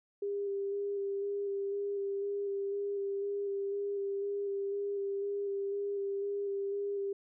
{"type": "tone with vibrato", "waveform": "sine", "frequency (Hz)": 400, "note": "G4", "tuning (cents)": 35, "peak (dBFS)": -32, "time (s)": [0.22, 7.13], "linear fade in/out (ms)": 5, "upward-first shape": "square", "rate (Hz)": 2, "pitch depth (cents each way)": 14, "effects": []}